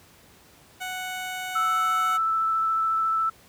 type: tone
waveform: 15% pulse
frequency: 740 Hz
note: F#5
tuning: in tune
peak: -24 dBFS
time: 0.8-2.18 s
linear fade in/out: 20 ms
type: tone with vibrato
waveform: sine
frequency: 1320 Hz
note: E6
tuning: 2 cents sharp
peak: -21 dBFS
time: 1.55-3.3 s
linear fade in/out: 10 ms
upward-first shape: sine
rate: 14 Hz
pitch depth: 10 cents each way
effects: pink hiss -54 dBFS RMS until 3.48 s + high-pass 60 Hz 12 dB/octave